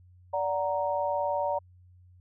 sine chord, D augmented, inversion none, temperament equal with one note detuned, 581.3 / 740 / 932.3 Hz, D5 / F#5 / A#5, -18 / 0 / 0 cents, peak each -29 / -33 / -30 dBFS, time 0.33-1.59 s, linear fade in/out 10 ms, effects added 90 Hz sine -53 dBFS peak until 2.2 s

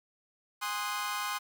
sawtooth chord, Ab dominant seventh, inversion none, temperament equal with one note detuned, 819.6 / 1046.5 / 1244.5 / 1480 Hz, Ab5 / C6 / Eb6 / Gb6, -23 / 0 / 0 / 0 cents, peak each -36 / -32 / -34 / -37 dBFS, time 0.61-1.39 s, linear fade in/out 20 ms, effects 9-bit

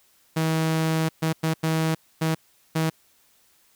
sawtooth tone bursts at uneven times, 160.2 Hz, E3, 49 cents flat, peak -17 dBFS, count 6, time 0.36-1.09 / 1.22-1.33 / 1.43-1.54 / 1.63-1.95 / 2.21-2.35 / 2.75-2.9 s, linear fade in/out 10 ms, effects white hiss -61 dBFS RMS until 3.75 s

